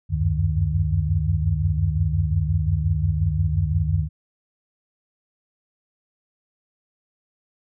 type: tone cluster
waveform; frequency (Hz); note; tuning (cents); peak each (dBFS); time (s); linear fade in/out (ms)
sine; 73.8 / 90.4 / 96.1 / 152.4; D2 / F#2 / G2 / D#3; +9 / -40 / -34 / -36; -24; 0.09-4.09; 50
effects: none